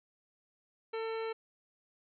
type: harmonic tone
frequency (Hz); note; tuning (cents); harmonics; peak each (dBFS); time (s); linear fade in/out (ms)
448.3; A4; +32; 1 / 2 / 3 / 4 / 5 / 6 / 7 / 9; -35 / -44 / -46 / -52 / -49 / -53 / -56 / -55; 0.93-1.33; 10
effects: none